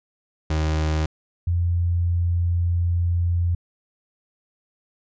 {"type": "tone pair in turn", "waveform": ["35% pulse", "sine"], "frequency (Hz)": [77.78, 86.65], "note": ["D#2", "F2"], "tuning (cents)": [0, -13], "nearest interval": "major second", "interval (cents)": 187, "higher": "second", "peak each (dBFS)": -18, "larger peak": "neither", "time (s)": [[0.5, 1.06], [1.47, 3.55]], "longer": "second", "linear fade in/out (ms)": 5, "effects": ["resampled to 16000 Hz"]}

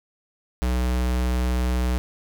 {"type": "tone", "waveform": "square", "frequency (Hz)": 62, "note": "B1", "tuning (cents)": 7, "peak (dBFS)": -21, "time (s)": [0.62, 1.98], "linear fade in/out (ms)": 0, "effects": []}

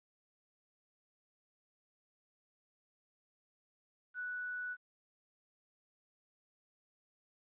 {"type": "tone with quantisation", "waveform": "sine", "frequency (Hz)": 1479, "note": "F#6", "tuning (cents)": -1, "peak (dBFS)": -38, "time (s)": [4.14, 4.77], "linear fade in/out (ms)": 50, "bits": 11, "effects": ["resampled to 8000 Hz"]}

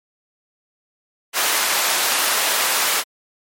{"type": "high-pass noise", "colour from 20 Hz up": "pink", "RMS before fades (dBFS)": -19, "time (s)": [1.33, 3.04], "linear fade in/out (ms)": 50, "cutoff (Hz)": 820, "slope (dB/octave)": 12, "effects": ["MP3 64 kbps"]}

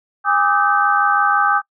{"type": "tone cluster", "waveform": "sine", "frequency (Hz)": [815, 1183, 1269, 1544], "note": ["G#5", "D6", "D#6", "G6"], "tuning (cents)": [-33, 12, 34, -27], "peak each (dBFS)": -18, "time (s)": [0.24, 1.62], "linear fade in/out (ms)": 50, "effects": ["noise-tail reverb RT60 0.1 s tail -26 dB re dry"]}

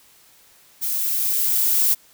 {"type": "noise with level ramp", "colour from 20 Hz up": "violet", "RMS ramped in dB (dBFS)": [-24, -17], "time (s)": [0.81, 1.95], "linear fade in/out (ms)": 20, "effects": ["white hiss -53 dBFS RMS until 2.13 s"]}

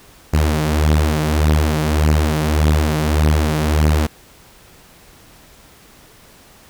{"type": "beating tone pair", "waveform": "sawtooth", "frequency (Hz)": [75.9, 77.6], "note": ["D#2", "D#2"], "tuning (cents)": [-42, -4], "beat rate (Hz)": 1.7, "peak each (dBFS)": [-11, -14], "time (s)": [0.33, 4.07], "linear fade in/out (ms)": 10, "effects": ["pink hiss -46 dBFS RMS until 6.69 s"]}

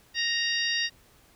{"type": "harmonic tone with a mistuned harmonic", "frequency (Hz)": 932.3, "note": "A#5", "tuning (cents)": 0, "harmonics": [2, 3, 4, 5, 6], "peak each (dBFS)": [-29, -31, -32, -33, -34], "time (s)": [0.14, 0.9], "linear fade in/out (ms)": 50, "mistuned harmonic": 5, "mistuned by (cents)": 25, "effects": ["pink hiss -59 dBFS RMS until 1.35 s"]}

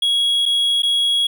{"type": "tone with dropouts", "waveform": "triangle", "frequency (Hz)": 3322, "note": "G#7", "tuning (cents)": 0, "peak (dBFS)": -13, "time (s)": [0.02, 1.27], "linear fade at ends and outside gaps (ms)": 5, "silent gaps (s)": [[0.456, 0.46], [0.822, 0.831]], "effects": []}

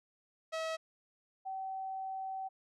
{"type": "tone pair in turn", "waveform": ["sawtooth", "sine"], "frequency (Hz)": [644, 765.8], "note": ["E5", "G5"], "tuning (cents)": [-41, -41], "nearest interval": "minor third", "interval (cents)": 300, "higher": "second", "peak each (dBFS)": [-31, -37], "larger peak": "first", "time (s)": [[0.52, 0.77], [1.45, 2.49]], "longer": "second", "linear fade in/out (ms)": 20, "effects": ["low-pass 6000 Hz 12 dB/octave"]}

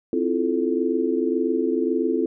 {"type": "chord", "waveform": "sine", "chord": "F major seventh", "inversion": "second", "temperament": "just", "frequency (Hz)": [261.9, 327.4, 349.2, 436.5], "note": ["C4", "E4", "F4", "A4"], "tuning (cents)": [2, -12, 0, -14], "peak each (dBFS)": -25, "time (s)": [0.13, 2.26], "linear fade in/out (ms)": 2, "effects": []}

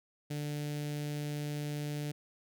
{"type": "tone with notch filter", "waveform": "sawtooth", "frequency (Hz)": 147.5, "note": "D3", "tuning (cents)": 8, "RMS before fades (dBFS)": -37, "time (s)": [0.3, 2.12], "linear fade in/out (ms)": 10, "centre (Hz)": 1100, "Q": 0.8, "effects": []}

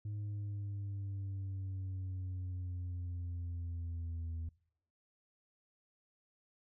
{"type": "exponential sweep", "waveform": "sine", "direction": "down", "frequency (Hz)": [104.6, 81.6], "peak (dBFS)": -35, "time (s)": [0.05, 4.49], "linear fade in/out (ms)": 5, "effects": ["noise-tail reverb RT60 0.7 s tail -26 dB re dry", "tanh soft clip ceiling -37 dBFS"]}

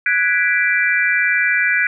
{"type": "chord", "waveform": "sine", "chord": "G# half-diminished seventh", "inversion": "third", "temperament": "equal", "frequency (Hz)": [1480, 1661.2, 1975.5, 2349], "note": ["F#6", "G#6", "B6", "D7"], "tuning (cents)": [0, 0, 0, 0], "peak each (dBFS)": -19, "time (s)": [0.06, 1.87], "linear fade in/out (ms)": 2, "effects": []}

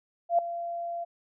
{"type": "tone with ADSR envelope", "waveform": "sine", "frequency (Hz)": 686, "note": "F5", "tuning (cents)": -31, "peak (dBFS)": -17, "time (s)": [0.29, 1.05], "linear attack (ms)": 96, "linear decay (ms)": 3, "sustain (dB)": -14, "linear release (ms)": 19, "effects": []}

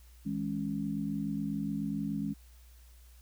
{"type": "chord", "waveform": "sine", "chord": "C# minor", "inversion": "first", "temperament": "equal with one note detuned", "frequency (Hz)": [160.58, 207.7, 277.2], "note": ["E3", "G#3", "C#4"], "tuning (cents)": [-45, 0, 0], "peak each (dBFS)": [-38, -34, -36], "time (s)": [0.25, 2.34], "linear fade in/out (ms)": 20, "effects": ["added 60 Hz sine -53 dBFS peak until 3.21 s", "white hiss -64 dBFS RMS until 3.21 s"]}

